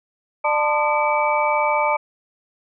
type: tone cluster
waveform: sine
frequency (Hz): 597 / 890 / 1028 / 1215 / 2301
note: D5 / A5 / C6 / D#6 / D7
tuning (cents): +28 / +20 / -31 / -42 / -36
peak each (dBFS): -22 / -20 / -27 / -25 / -24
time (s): 0.44-1.97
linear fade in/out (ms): 10
effects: none